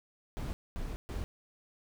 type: noise bursts at uneven times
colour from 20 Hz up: brown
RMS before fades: -37 dBFS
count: 3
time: 0.37-0.53 / 0.76-0.96 / 1.09-1.24 s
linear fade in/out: 0 ms
effects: none